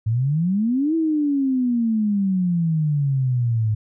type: exponential two-way sweep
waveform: sine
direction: up then down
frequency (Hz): 105.9 to 329.6 to 105.9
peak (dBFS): -17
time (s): 0.06-3.75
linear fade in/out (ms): 10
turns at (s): 0.95
effects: none